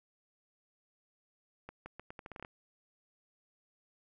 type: accelerating click train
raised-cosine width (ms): 0.5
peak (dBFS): -30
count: 11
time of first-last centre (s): 1.69-2.449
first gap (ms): 170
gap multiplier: 0.8
effects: none